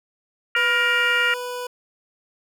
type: harmonic tone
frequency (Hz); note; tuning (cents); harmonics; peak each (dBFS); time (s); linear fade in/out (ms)
470.4; A#4; +16; 3 / 4 / 5 / 6; -20 / -23 / -26 / -25; 0.55-1.34; 2
type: tone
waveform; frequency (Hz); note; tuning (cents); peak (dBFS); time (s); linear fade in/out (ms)
25% pulse; 493.9; B4; 0; -24; 0.56-1.67; 5
effects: none